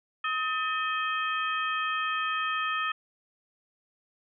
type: harmonic tone with a mistuned harmonic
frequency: 634 Hz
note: D#5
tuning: 32 cents sharp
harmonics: 2 / 3 / 4 / 5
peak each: -29 / -33 / -35 / -37 dBFS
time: 0.24-2.92 s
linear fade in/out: 5 ms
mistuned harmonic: 3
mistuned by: -96 cents
effects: none